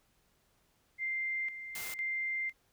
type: tone with tremolo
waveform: sine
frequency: 2093 Hz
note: C7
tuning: in tune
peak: -32 dBFS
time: 0.98-2.53 s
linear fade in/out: 50 ms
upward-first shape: square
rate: 0.99 Hz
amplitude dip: 65%
type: noise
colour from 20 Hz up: white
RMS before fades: -42 dBFS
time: 1.75-1.94 s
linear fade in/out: 2 ms
effects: pink hiss -72 dBFS RMS until 2.72 s